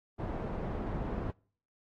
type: low-pass noise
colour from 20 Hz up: pink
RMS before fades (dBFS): -36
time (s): 0.18-1.32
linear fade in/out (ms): 20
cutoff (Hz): 810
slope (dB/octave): 12
effects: noise-tail reverb RT60 0.5 s tail -26 dB re dry + AAC 48 kbps